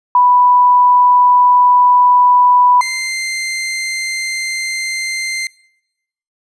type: tone pair in turn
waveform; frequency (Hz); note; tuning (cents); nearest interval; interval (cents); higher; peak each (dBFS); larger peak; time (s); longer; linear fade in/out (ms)
sine / sawtooth; 987.8 / 2087; B5 / C7; 0 / -5; octave + minor second; 1295; second; -6 / -14; first; 0.15-2.81 / 2.81-5.47; neither; 2
effects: noise-tail reverb RT60 0.9 s tail -23 dB re dry + resampled to 22050 Hz